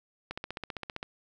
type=click train; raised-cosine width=0.3 ms; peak=-20 dBFS; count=12; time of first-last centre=0.31-1.029 s; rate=15.3 Hz; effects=none